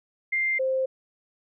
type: tone pair in turn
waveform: sine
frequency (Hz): 2099 / 524.8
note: C7 / C5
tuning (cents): +5 / +5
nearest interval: 2 octaves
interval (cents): 2400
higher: first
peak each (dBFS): -22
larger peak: neither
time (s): 0.32-0.59 / 0.59-0.86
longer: neither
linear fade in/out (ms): 10
effects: none